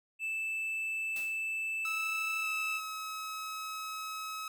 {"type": "tone", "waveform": "triangle", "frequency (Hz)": 2637, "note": "E7", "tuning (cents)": 0, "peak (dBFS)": -31, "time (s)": [0.19, 2.81], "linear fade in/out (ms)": 50}
{"type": "noise with exponential decay", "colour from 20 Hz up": "white", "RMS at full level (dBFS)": -44, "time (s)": [1.16, 1.54], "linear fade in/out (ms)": 2, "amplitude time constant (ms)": 81}
{"type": "tone with pitch glide", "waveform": "sawtooth", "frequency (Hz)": [1302, 1282.6], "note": ["E6", "E6"], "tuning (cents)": [-22, -48], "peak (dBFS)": -34, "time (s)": [1.85, 4.48], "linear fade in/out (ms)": 2, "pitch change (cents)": -26, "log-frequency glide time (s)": [2.41, 2.47]}
{"effects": []}